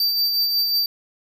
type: tone with tremolo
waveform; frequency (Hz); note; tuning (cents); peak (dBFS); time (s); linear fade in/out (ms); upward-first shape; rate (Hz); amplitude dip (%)
square; 4652; D8; -17; -17; 0-0.86; 2; sine; 5.5; 35
effects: none